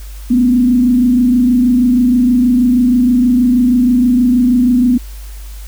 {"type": "tone with frequency modulation", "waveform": "sine", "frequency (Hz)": 246.9, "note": "B3", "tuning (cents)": 0, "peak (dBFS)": -7, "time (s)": [0.3, 4.98], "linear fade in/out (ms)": 10, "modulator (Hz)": 26.3, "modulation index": 0.55, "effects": ["added 50 Hz sine -26 dBFS peak until 5.67 s", "white hiss -40 dBFS RMS until 5.67 s"]}